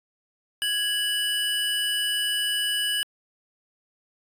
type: tone pair together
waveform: square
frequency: 1661.2 / 2960 Hz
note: G#6 / F#7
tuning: 0 / 0 cents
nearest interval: minor seventh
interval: 1000 cents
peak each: -30 / -25 dBFS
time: 0.62-3.03 s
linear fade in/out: 0 ms
effects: resampled to 32000 Hz